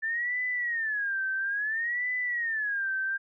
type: tone with vibrato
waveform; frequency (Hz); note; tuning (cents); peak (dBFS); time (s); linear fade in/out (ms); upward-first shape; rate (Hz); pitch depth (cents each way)
sine; 1760; A6; 0; -27; 0.02-3.18; 20; sine; 0.59; 220
effects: none